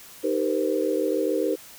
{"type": "chord", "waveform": "sine", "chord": "C minor seventh", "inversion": "first", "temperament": "equal with one note detuned", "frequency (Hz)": [311.1, 392, 466.2, 513.1], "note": ["Eb4", "G4", "Bb4", "C5"], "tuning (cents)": [0, 0, 0, -34], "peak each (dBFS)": -27, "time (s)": [0.23, 1.56], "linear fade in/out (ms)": 20, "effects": ["white hiss -46 dBFS RMS until 1.78 s"]}